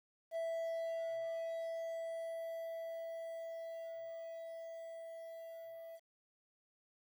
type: tone with level ramp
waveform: triangle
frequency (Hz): 660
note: E5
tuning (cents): +2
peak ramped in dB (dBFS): -34 to -46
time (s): 0.31-6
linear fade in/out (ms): 50
effects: 11-bit